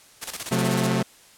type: noise with tremolo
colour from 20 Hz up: white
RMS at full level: -30 dBFS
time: 0.21-0.9 s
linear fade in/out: 20 ms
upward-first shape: square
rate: 16 Hz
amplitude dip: 70%
type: chord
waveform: sawtooth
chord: F# diminished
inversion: second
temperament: equal with one note detuned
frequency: 130.81 / 180.67 / 220 Hz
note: C3 / F#3 / A3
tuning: 0 / -41 / 0 cents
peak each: -21 dBFS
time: 0.51-1.03 s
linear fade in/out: 10 ms
effects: white hiss -52 dBFS RMS until 1.37 s + low-pass 11000 Hz 12 dB/octave